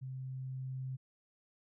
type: tone with level ramp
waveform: sine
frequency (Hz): 130.81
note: C3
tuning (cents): 0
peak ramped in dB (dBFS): -40 to -37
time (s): 0.01-0.97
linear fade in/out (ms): 20
effects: none